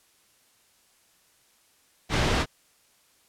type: low-pass noise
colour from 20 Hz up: pink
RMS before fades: -24 dBFS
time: 2.09-2.46 s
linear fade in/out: 50 ms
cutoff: 4500 Hz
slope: 12 dB/octave
effects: white hiss -63 dBFS RMS until 3.28 s + low-pass 12000 Hz 12 dB/octave